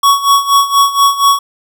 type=tone with tremolo; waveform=square; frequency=1118 Hz; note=C#6; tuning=14 cents sharp; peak=-5 dBFS; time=0.03-1.39 s; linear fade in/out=5 ms; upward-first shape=sine; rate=4.2 Hz; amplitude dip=80%; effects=none